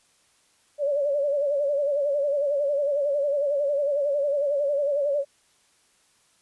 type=tone with vibrato; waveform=sine; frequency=571 Hz; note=D5; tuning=49 cents flat; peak=-21 dBFS; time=0.78-5.25 s; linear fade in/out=50 ms; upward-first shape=sine; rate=11 Hz; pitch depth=72 cents each way; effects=white hiss -63 dBFS RMS until 6.41 s + resampled to 24000 Hz

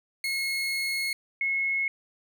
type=tone pair in turn; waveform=30% pulse / sine; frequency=2168 / 2177 Hz; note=C#7 / C#7; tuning=-39 / -32 cents; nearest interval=unison; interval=7 cents; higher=second; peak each=-24 / -24 dBFS; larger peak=neither; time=0.24-1.13 / 1.41-1.88 s; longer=first; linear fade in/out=2 ms; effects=none

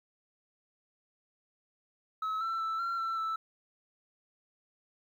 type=tone with pitch steps; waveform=sine; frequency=1289 / 1339 / 1322 / 1367 / 1340 / 1319 Hz; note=E6 / E6 / E6 / F6 / E6 / E6; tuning=-39 / +27 / +5 / -37 / +28 / +1 cents; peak=-28 dBFS; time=2.22-3.36 s; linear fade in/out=5 ms; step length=190 ms; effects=tanh soft clip ceiling -30 dBFS + 11-bit

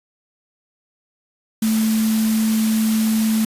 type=tone in noise; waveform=sine; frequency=219.9 Hz; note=A3; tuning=1 cent flat; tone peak=-15 dBFS; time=1.62-3.45 s; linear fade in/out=5 ms; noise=white; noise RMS=-28 dBFS; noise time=1.62-3.45 s; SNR=+10 dB; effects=resampled to 32000 Hz

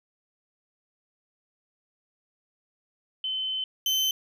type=tone pair in turn; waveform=sine / 35% pulse; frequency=3060 / 3072 Hz; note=G7 / G7; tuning=-42 / -36 cents; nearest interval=unison; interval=6 cents; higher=second; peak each=-27 / -21 dBFS; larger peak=second; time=3.24-3.64 / 3.86-4.11 s; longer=first; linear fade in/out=2 ms; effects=none

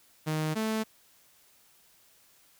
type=tone pair in turn; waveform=sawtooth; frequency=155.56 / 219.4 Hz; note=D#3 / A3; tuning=0 / -5 cents; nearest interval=tritone; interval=595 cents; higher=second; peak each=-24 / -24 dBFS; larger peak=neither; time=0.26-0.55 / 0.55-0.84 s; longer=neither; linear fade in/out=20 ms; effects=white hiss -62 dBFS RMS until 2.59 s

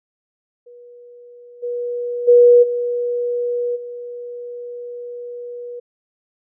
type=tone with level steps; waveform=sine; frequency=483.8 Hz; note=B4; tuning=36 cents flat; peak=-39 / -21 / -6 / -18 / -28 dBFS; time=0.66-5.8 s; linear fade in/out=10 ms; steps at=1.62 / 2.27 / 2.62 / 3.75 s; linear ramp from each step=20 ms; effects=none

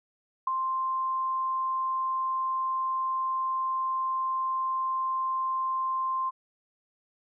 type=tone with ADSR envelope; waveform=sine; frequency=1050 Hz; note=C6; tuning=6 cents sharp; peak=-20 dBFS; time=0.47-6.31 s; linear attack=6 ms; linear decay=6 ms; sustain=-6 dB; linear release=27 ms; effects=none

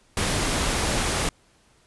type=noise; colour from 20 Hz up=pink; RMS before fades=-24 dBFS; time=0.17-1.29 s; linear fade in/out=2 ms; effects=pink hiss -60 dBFS RMS until 1.86 s + resampled to 24000 Hz

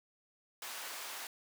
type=high-pass noise; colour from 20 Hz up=pink; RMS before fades=-44 dBFS; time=0.62-1.27 s; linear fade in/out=2 ms; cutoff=880 Hz; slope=12 dB/octave; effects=none

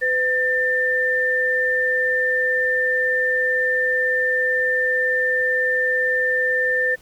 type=tone pair together; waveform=sine; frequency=505.2 / 1791 Hz; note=B4 / A6; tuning=+39 / +30 cents; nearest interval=octave + minor seventh; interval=2191 cents; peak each=-23 / -18 dBFS; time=0.01-6.96 s; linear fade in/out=20 ms; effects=pink hiss -52 dBFS RMS until 7.01 s

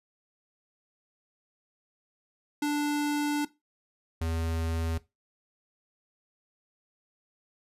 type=tone pair in turn; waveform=square; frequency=293.7 / 81.94 Hz; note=D4 / E2; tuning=0 / -10 cents; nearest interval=octave + minor seventh; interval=2210 cents; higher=first; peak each=-26 / -29 dBFS; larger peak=first; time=2.62-3.45 / 4.21-4.98 s; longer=first; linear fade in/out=5 ms; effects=noise-tail reverb RT60 0.2 s tail -17 dB re dry + resampled to 32000 Hz

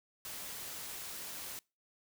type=noise; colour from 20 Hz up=white; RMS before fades=-44 dBFS; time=0.25-1.59 s; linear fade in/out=0 ms; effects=noise-tail reverb RT60 0.3 s tail -26 dB re dry

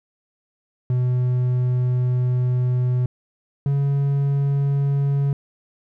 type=tone pair in turn; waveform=triangle; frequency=125.1 / 140.14 Hz; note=B2 / C#3; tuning=+23 / +19 cents; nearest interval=major second; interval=196 cents; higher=second; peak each=-15 dBFS; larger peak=neither; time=0.9-3.06 / 3.66-5.33 s; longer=first; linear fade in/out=2 ms; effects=none

